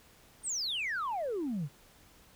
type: exponential sweep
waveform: sine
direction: down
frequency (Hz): 9200 to 130.3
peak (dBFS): -30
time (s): 0.43-1.69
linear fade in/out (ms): 50
effects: tanh soft clip ceiling -29 dBFS + pink hiss -60 dBFS RMS until 2.35 s